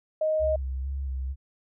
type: tone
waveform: sine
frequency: 624 Hz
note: D#5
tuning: 5 cents sharp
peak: -22 dBFS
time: 0.21-0.56 s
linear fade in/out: 5 ms
type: tone with vibrato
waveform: sine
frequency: 67 Hz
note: C2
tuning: 42 cents sharp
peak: -28 dBFS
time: 0.39-1.36 s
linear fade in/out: 50 ms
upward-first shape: square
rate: 2.2 Hz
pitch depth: 36 cents each way
effects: none